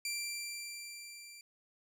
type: tone with level ramp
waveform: 15% pulse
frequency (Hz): 2358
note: D7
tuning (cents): +6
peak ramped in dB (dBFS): -28 to -44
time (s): 0.05-1.41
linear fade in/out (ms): 2
effects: none